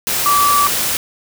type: tone in noise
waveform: sine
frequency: 1158 Hz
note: D6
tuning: 25 cents flat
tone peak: -11 dBFS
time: 0.26-0.67 s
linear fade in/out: 0 ms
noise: white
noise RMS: -18 dBFS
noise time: 0.07-0.97 s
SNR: +4 dB
effects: none